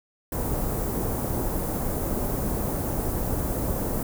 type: band-stop noise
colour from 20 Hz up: pink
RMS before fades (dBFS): -27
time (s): 0.32-4.03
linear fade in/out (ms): 2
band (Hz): 740 to 14000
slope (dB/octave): 12
effects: none